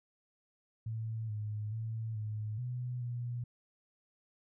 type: tone with pitch steps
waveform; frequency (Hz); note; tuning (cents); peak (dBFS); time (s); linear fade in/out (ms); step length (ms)
sine; 111.8 / 106 / 112.1 / 107.2 / 123.9 / 120.8; A2 / G#2 / A2 / A2 / B2 / B2; +28 / +36 / +33 / -45 / +6 / -38; -35; 0.86-3.44; 5; 430
effects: none